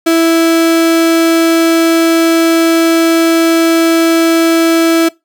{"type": "tone", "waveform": "35% pulse", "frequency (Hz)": 329.6, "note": "E4", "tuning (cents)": 0, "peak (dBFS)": -5, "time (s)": [0.06, 5.09], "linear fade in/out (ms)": 10, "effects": ["noise-tail reverb RT60 0.2 s tail -22 dB re dry"]}